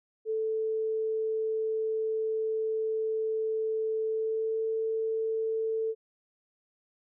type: tone with pitch glide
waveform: sine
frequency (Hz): 440 to 444.3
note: A4 to A4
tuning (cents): 0 to +17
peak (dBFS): -27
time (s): 0.25-5.95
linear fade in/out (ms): 50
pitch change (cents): +17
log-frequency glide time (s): 4.06-4.65
effects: none